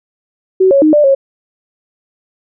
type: tone with pitch steps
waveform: sine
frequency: 377.1 / 553 / 308.8 / 593 / 545 Hz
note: F#4 / C#5 / D#4 / D5 / C#5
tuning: +33 / -4 / -13 / +17 / -29 cents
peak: -5 dBFS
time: 0.6-1.15 s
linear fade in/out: 10 ms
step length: 110 ms
effects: none